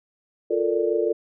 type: chord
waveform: sine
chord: Bb major seventh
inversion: second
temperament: equal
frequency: 349.2 / 440 / 466.2 / 587.3 Hz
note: F4 / A4 / Bb4 / D5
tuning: 0 / 0 / 0 / 0 cents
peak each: -25 / -23 / -26 / -28 dBFS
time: 0.5-1.13 s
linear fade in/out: 10 ms
effects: none